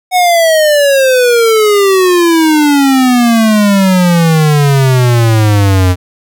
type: exponential sweep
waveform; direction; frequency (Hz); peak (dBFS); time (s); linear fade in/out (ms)
square; down; 742 to 88.8; -6; 0.11-5.96; 50
effects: none